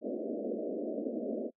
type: band-pass noise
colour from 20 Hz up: pink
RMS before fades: -36 dBFS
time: 0.01-1.51 s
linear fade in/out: 50 ms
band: 210 to 640 Hz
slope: 96 dB/octave
effects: noise-tail reverb RT60 0.1 s tail -24 dB re dry